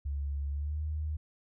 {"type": "tone with pitch glide", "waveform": "sine", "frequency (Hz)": [70.7, 76.65], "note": ["C#2", "D#2"], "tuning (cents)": [35, -25], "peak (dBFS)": -31, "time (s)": [0.05, 1.17], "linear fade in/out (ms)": 10, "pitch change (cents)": 140, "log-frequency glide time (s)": [0.51, 0.81], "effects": []}